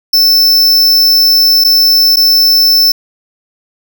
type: tone with dropouts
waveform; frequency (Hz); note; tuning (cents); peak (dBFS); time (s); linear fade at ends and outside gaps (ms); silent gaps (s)
square; 5300; E8; +9; -5; 0.13-2.92; 5; 1.64-1.646 / 2.16-2.168
effects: 7-bit